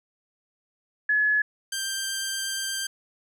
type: tone pair in turn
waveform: sine / 10% pulse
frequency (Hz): 1702 / 1577.1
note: G#6 / G6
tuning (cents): +42 / +10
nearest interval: minor second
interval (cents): 132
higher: first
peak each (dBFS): -19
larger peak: neither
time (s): 1.09-1.42 / 1.72-2.87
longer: second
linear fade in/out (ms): 5
effects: none